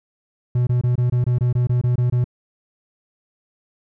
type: tone bursts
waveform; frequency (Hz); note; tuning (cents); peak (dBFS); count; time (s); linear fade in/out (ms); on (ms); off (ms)
triangle; 123; B2; -7; -13; 12; 0.55-2.243; 5; 120; 23
effects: none